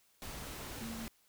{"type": "tone in noise", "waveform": "sine", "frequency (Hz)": 226.6, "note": "A#3", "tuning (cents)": -49, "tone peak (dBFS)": -42, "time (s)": [0.81, 1.07], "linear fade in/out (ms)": 0, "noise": "pink", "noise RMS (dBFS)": -45, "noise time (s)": [0.22, 1.08], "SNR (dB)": 0, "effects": ["white hiss -70 dBFS RMS until 1.28 s"]}